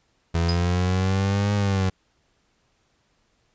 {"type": "exponential two-way sweep", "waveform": "30% pulse", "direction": "up then down", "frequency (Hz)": [83.1, 103.1, 92.8], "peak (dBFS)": -17, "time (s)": [0.34, 1.9], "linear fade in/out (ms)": 10, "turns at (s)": 1.54}
{"type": "tone with exponential decay", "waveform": "sine", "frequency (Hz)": 4978, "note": "D#8", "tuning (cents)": 0, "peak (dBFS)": -22, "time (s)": [0.49, 0.61], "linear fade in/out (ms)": 0, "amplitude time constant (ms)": 25}
{"effects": ["pink hiss -67 dBFS RMS until 3.54 s", "resampled to 16000 Hz"]}